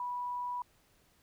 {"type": "tone", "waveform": "sine", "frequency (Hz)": 981, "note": "B5", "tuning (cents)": -12, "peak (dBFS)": -34, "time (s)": [0, 0.62], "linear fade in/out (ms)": 2, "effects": ["pink hiss -68 dBFS RMS until 1.22 s"]}